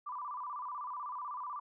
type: tone with vibrato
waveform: sine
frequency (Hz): 1083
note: C#6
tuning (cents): -41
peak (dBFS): -38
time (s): 0.06-1.6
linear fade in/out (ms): 10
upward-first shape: square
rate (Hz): 16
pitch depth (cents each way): 140
effects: none